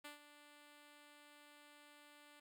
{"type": "tone with ADSR envelope", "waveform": "5% pulse", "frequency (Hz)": 293.7, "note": "D4", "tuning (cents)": 0, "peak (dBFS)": -38, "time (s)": [0.04, 2.4], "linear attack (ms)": 10, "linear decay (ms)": 130, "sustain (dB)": -12, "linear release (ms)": 6, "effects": []}